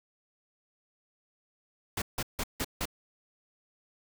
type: noise bursts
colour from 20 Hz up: pink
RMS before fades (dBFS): -32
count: 5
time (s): 1.97-2.855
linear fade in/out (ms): 5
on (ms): 49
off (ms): 160
effects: none